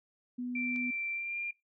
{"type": "tone", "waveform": "sine", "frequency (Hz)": 246.9, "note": "B3", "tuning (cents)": 0, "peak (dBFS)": -34, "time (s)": [0.38, 0.91], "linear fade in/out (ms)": 10}
{"type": "tone with pitch glide", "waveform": "sine", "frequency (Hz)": [2349, 2394], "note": ["D7", "D7"], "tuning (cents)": [0, 33], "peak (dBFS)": -34, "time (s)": [0.55, 1.51], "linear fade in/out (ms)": 5, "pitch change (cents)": 33, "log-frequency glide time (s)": [1.12, 1.37]}
{"type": "click", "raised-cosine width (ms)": 0.2, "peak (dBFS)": -35, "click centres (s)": 0.761}
{"effects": ["noise-tail reverb RT60 0.2 s tail -19 dB re dry"]}